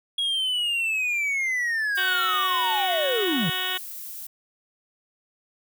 triangle linear sweep, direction down, 3322 to 140 Hz, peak -21 dBFS, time 0.18-3.5 s, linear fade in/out 5 ms
violet noise, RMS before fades -37 dBFS, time 1.95-4.27 s, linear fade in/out 5 ms
harmonic tone, 370 Hz, F#4, in tune, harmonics 1 / 2 / 3 / 4 / 5 / 6 / 7 / 8 / 9 / 10, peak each -41 / -38 / -37 / -34 / -33 / -39 / -40 / -30 / -33 / -33 dBFS, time 1.97-3.78 s, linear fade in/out 10 ms
effects none

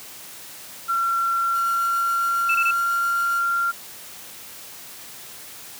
sine tone with pitch glide, 1363 to 1382.8 Hz, F6 to F6, -43 to -18 cents, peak -19 dBFS, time 0.88-3.72 s, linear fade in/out 20 ms, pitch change +25 cents, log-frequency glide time 1.23-3.11 s
5% pulse tone with tremolo, 1433 Hz, F6, 44 cents sharp, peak -25 dBFS, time 1.53-3.43 s, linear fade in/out 50 ms, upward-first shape sine, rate 7.3 Hz, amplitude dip 40%
sine tone bursts, 2637 Hz, E7, in tune, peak -19 dBFS, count 3, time 2.49-2.71 s, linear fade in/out 5 ms, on 58 ms, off 23 ms
effects white hiss -40 dBFS RMS until 5.79 s + high-pass 80 Hz 12 dB/octave

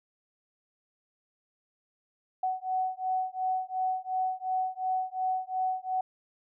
sine beating tone pair, 746 / 748.8 Hz, F#5 / F#5, +14 / +20 cents, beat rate 2.8 Hz, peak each -31 dBFS, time 2.43-6.01 s, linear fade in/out 5 ms, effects none

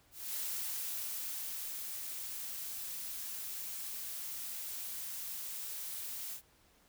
blue noise with ADSR envelope, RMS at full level -38 dBFS, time 0.11-6.42 s, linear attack 240 ms, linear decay 1500 ms, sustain -4 dB, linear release 91 ms, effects pink hiss -67 dBFS RMS until 6.88 s

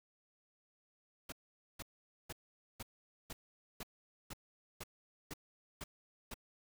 pink noise bursts, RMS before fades -45 dBFS, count 11, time 1.29-6.342 s, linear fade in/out 5 ms, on 32 ms, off 470 ms, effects none

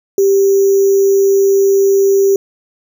sine tone with sample-and-hold, 392 Hz, G4, in tune, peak -7 dBFS, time 0.18-2.36 s, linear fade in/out 2 ms, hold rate 6300 Hz, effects none

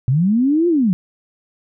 sine linear two-way sweep, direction up then down, 118.4 to 355.7 to 169.3 Hz, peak -12 dBFS, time 0.08-0.93 s, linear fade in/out 0 ms, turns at 0.68 s, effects none

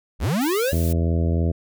square linear sweep, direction up, 32 to 587.3 Hz, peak -20 dBFS, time 0.19-0.74 s, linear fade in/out 50 ms
blue noise, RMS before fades -34 dBFS, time 0.41-0.93 s, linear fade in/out 5 ms
harmonic tone, 83.2 Hz, E2, 17 cents sharp, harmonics 1 / 2 / 3 / 4 / 5 / 6 / 7 / 8, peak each -19 / -25 / -29 / -31 / -33 / -35 / -36 / -37 dBFS, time 0.72-1.52 s, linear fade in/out 10 ms
effects none

